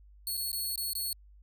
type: tone with dropouts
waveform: 10% pulse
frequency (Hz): 4369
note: C#8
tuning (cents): -26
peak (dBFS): -25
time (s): 0.27-1.13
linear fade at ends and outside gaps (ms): 1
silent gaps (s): 0.37-0.375 / 0.517-0.529 / 0.758-0.777 / 0.933-0.952
effects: added 50 Hz sine -53 dBFS peak until 1.42 s